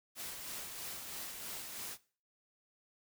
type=noise with tremolo; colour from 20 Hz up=white; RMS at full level=-43 dBFS; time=0.15-1.98 s; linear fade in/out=50 ms; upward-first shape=sine; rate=3.1 Hz; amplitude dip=35%; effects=noise-tail reverb RT60 0.4 s tail -19 dB re dry